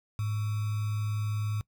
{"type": "tone with sample-and-hold", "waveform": "sine", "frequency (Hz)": 105.7, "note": "G#2", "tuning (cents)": 31, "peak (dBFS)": -28, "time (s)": [0.19, 1.61], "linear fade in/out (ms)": 0, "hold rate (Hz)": 1225, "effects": ["noise-tail reverb RT60 0.1 s tail -21 dB re dry"]}